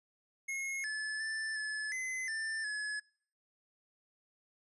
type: tone with pitch steps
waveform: square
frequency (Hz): 2163 / 1728 / 1763 / 1723 / 2042 / 1780 / 1701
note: C#7 / A6 / A6 / A6 / C7 / A6 / G#6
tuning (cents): -43 / -32 / +3 / -37 / -43 / +20 / +41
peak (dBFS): -36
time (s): 0.48-3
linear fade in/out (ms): 10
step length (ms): 360
effects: noise-tail reverb RT60 0.6 s tail -26 dB re dry + resampled to 24000 Hz